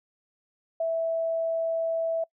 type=tone; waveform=sine; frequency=657 Hz; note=E5; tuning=6 cents flat; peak=-24 dBFS; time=0.8-2.24 s; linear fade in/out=5 ms; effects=noise-tail reverb RT60 0.1 s tail -25 dB re dry